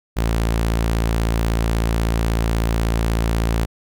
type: tone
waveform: sawtooth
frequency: 56.3 Hz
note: A1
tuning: 40 cents sharp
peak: -13 dBFS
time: 0.16-3.66 s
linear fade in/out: 20 ms
effects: none